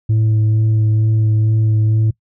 sine tone with vibrato, 109.1 Hz, A2, 14 cents flat, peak -8 dBFS, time 0.09-2.11 s, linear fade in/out 10 ms, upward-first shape sine, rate 2.2 Hz, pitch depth 14 cents each way, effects noise-tail reverb RT60 0.1 s tail -22 dB re dry + tanh soft clip ceiling -10 dBFS

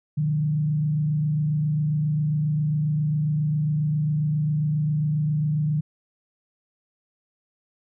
sine tone with frequency modulation, 151.3 Hz, D#3, 48 cents flat, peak -20 dBFS, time 0.17-5.81 s, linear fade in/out 10 ms, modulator 27.4 Hz, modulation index 0.44, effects none

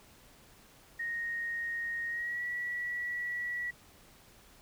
sine tone with pitch glide, 1864.7 to 1939.4 Hz, A#6 to B6, 0 to -32 cents, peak -33 dBFS, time 0.99-3.71 s, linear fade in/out 10 ms, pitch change +68 cents, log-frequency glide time 2.08-2.43 s, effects pink hiss -59 dBFS RMS until 4.61 s

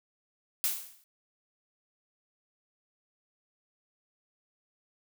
blue noise with exponential decay, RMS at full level -26 dBFS, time 0.64-1.04 s, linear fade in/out 0 ms, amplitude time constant 85 ms, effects none

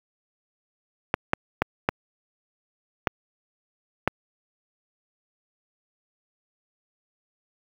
clicks, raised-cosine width 0.5 ms, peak -4 dBFS, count 6, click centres 1.141 / 1.334 / 1.62 / 1.889 / 3.072 / 4.076 s, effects high-pass 60 Hz 12 dB/octave + 7-bit

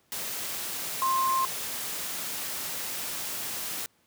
sine tone in noise, 1055 Hz, C6, 14 cents sharp, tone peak -23 dBFS, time 1.02-1.45 s, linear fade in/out 0 ms, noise white, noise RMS -34 dBFS, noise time 0.12-3.86 s, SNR +8 dB, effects pink hiss -67 dBFS RMS until 4.06 s + high-pass 100 Hz 12 dB/octave

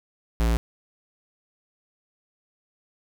square tone, 57 Hz, A#1, 38 cents flat, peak -20 dBFS, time 0.4-0.57 s, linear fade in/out 0 ms, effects none

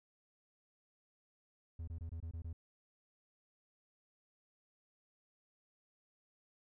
triangle tone bursts, 82.2 Hz, E2, 4 cents flat, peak -39 dBFS, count 7, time 1.79-2.53 s, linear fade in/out 5 ms, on 86 ms, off 23 ms, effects none

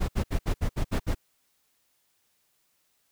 brown noise bursts, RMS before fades -25 dBFS, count 8, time 0-1.15 s, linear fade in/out 20 ms, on 86 ms, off 66 ms, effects white hiss -71 dBFS RMS until 3.11 s

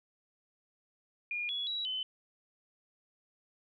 sine tone with pitch steps, 2426 / 3375 / 3890 / 3040 Hz, D#7 / G#7 / B7 / F#7, -44 / +27 / -27 / +46 cents, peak -33 dBFS, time 1.31-2.03 s, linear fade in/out 2 ms, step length 180 ms, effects none

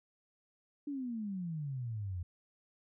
sine exponential sweep, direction down, 295.5 to 85.1 Hz, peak -36 dBFS, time 0.87-2.23 s, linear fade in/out 5 ms, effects none

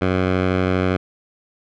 10% pulse tone with low-pass filter, 92.5 Hz, F#2, in tune, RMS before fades -19 dBFS, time 0.01-0.97 s, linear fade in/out 10 ms, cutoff 2400 Hz, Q 0.92, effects none

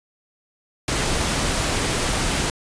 pink noise, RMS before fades -22 dBFS, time 0.88-2.5 s, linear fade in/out 2 ms, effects resampled to 22050 Hz

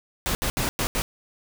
pink noise bursts at uneven times, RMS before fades -25 dBFS, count 5, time 0.26-0.35 / 0.42-0.5 / 0.57-0.69 / 0.79-0.87 / 0.95-1.02 s, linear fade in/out 0 ms, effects none

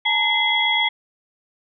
sine tone cluster, 858 / 926 / 2059 / 3333 Hz, A5 / A#5 / C7 / G#7, -44 / -12 / -28 / +5 cents, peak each -26 / -27 / -20 / -20 dBFS, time 0.05-0.89 s, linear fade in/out 10 ms, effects none

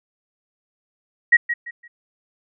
sine tone with echo, 1902 Hz, A#6, 34 cents sharp, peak -8 dBFS, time 1.32-1.37 s, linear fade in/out 10 ms, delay 170 ms, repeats 3, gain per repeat -11 dB, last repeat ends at 1.88 s, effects none

